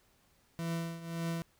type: tone with tremolo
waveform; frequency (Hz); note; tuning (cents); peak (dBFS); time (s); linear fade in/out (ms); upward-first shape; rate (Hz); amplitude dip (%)
40% pulse; 166.8; E3; +21; -31; 0.59-1.42; 0; triangle; 1.8; 80
effects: pink hiss -69 dBFS RMS until 1.59 s